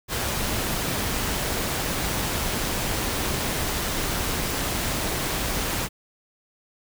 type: noise with amplitude modulation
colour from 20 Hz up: pink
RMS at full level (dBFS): -25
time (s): 0.08-5.89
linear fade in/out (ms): 50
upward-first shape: sine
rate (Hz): 196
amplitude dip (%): 30
effects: none